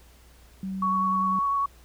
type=tone; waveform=sine; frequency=190.9 Hz; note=G3; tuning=46 cents flat; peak=-29 dBFS; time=0.63-1.39 s; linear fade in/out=2 ms
type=tone with vibrato; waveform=sine; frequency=1116 Hz; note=C#6; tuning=11 cents sharp; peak=-22 dBFS; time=0.82-1.66 s; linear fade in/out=5 ms; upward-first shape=sine; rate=10 Hz; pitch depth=13 cents each way
effects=added 60 Hz sine -52 dBFS peak until 1.84 s + pink hiss -57 dBFS RMS until 1.84 s